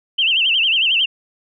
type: tone with vibrato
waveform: sine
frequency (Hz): 2900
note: F#7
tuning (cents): -35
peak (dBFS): -13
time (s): 0.18-1.06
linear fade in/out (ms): 10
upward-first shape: sine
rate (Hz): 11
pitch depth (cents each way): 170
effects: none